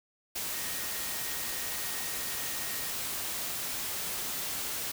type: tone in noise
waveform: sine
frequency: 1870 Hz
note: A#6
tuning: 5 cents sharp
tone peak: -46 dBFS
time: 0.53-2.89 s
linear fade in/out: 10 ms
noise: white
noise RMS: -35 dBFS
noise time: 0.35-4.92 s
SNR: -14 dB
effects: none